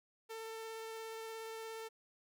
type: tone with vibrato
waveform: sawtooth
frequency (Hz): 447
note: A4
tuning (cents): +27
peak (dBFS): -40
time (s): 0.29-1.89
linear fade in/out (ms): 20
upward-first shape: sine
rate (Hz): 17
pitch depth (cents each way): 9
effects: none